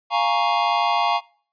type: chord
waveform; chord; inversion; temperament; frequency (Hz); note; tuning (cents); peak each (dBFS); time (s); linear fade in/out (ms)
square; Bb minor seventh; second; equal; 698.5 / 830.6 / 932.3 / 1108.7; F5 / Ab5 / Bb5 / Db6; 0 / 0 / 0 / 0; -24; 0.1-1.21; 50
effects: noise-tail reverb RT60 0.5 s tail -24 dB re dry + resampled to 11025 Hz